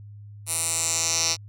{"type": "tone with band-pass filter sweep", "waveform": "10% pulse", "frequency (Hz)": 164.81, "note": "E3", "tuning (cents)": 0, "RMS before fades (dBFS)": -25, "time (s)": [0.46, 1.37], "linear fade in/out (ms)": 50, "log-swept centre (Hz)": [10000, 5300], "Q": 3.6, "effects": ["added 103 Hz sine -40 dBFS peak until 1.48 s"]}